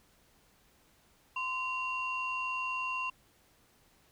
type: tone pair together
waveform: sine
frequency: 1032.3 / 2756 Hz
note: C6 / F7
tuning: -24 / -24 cents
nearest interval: octave + perfect fourth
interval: 1700 cents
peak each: -34 / -34 dBFS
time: 1.36-3.1 s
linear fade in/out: 5 ms
effects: tanh soft clip ceiling -26 dBFS + pink hiss -66 dBFS RMS until 4.11 s